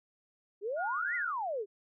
sine exponential two-way sweep, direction up then down, 382.1 to 2076 to 382.1 Hz, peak -32 dBFS, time 0.61-1.66 s, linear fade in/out 50 ms, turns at 1.15 s
sine tone, 1432 Hz, F6, 43 cents sharp, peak -35 dBFS, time 0.76-1.33 s, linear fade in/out 50 ms
effects none

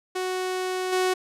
sawtooth tone with level steps, 370 Hz, F#4, in tune, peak -22 / -17 dBFS, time 0.15-1.14 s, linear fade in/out 10 ms, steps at 0.92 s, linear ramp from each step 10 ms, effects low-pass 11000 Hz 12 dB/octave

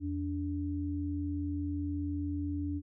sine tone pair together, 84.8 / 289.7 Hz, E2 / D4, +50 / -24 cents, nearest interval octave + major sixth, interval 2126 cents, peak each -35 / -34 dBFS, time 0-2.82 s, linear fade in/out 50 ms, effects none

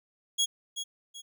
25% pulse tone with echo, 3319 Hz, G#7, 2 cents flat, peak -20 dBFS, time 0.38-0.46 s, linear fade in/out 20 ms, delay 380 ms, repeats 2, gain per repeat -9 dB, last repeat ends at 1.22 s, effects none

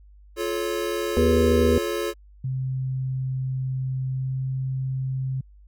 square chord, F augmented, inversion none, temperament equal with one note detuned, 349.2 / 431.2 / 554.4 Hz, F4 / A4 / C#5, 0 / -35 / 0 cents, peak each -29 / -29 / -32 dBFS, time 0.36-2.14 s, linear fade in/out 50 ms
harmonic tone, 80.6 Hz, E2, 38 cents flat, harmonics 1 / 3 / 5 / 6, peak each -22 / -22 / -22 / -22 dBFS, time 1.17-1.78 s, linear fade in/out 0 ms
sine tone with pitch glide, 130.81 to 131.72 Hz, C3 to C3, 0 to +12 cents, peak -24 dBFS, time 2.44-5.41 s, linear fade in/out 5 ms, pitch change +12 cents, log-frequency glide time 4.09-4.46 s
effects added 50 Hz sine -47 dBFS peak until 5.67 s

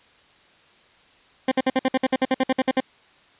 20% pulse tone bursts, 261.2 Hz, C4, 3 cents flat, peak -12 dBFS, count 15, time 1.48-2.804 s, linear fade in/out 5 ms, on 36 ms, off 56 ms, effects white hiss -55 dBFS RMS until 3.39 s + resampled to 8000 Hz

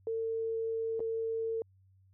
sine tone with dropouts, 451 Hz, A4, 43 cents sharp, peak -31 dBFS, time 0.07-1.62 s, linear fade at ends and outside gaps 1 ms, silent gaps 0.995-1.003 s, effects added 95 Hz sine -61 dBFS peak until 2.13 s

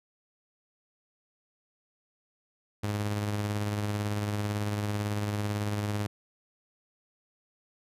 sawtooth tone with tremolo, 103.83 Hz, G#2, in tune, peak -23 dBFS, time 2.83-6.07 s, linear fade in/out 10 ms, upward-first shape triangle, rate 18 Hz, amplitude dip 40%, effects resampled to 32000 Hz

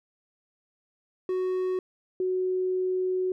triangle / sine tone pair in turn, 370 / 370 Hz, F#4 / F#4, 0 / 0 cents, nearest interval unison, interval 0 cents, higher neither, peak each -23 / -24 dBFS, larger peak first, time 1.29-1.79 / 2.2-3.32 s, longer second, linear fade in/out 2 ms, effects none

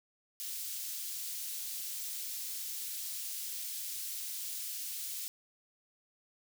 white high-pass noise, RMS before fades -40 dBFS, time 0.4-5.28 s, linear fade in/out 0 ms, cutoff 3800 Hz, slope 12 dB/octave, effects none

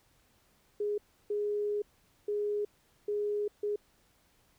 sine tone bursts at uneven times, 414.6 Hz, G#4, 3 cents flat, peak -29 dBFS, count 5, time 0.8-0.98 / 1.3-1.82 / 2.28-2.65 / 3.08-3.48 / 3.63-3.76 s, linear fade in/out 5 ms, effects pink hiss -68 dBFS RMS until 4.58 s

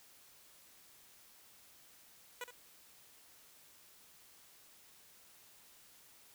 10% pulse tone with echo, 490 Hz, B4, 14 cents flat, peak -32 dBFS, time 2.41-2.44 s, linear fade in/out 2 ms, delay 67 ms, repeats 1, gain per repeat -10 dB, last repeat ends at 2.507 s, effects white hiss -62 dBFS RMS until 6.34 s

